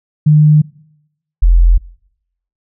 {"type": "tone pair in turn", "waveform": "sine", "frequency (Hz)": [151.6, 42.79], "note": ["D#3", "F1"], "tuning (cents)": [-45, -35], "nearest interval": "octave + minor seventh", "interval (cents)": 2190, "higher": "first", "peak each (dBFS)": -4, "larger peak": "neither", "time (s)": [[0.26, 0.62], [1.42, 1.78]], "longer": "neither", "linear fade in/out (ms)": 10, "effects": ["noise-tail reverb RT60 0.8 s tail -23 dB re dry"]}